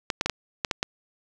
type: clicks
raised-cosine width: 0.2 ms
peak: -7 dBFS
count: 7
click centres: 0.102 / 0.211 / 0.26 / 0.297 / 0.648 / 0.712 / 0.829 s
effects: none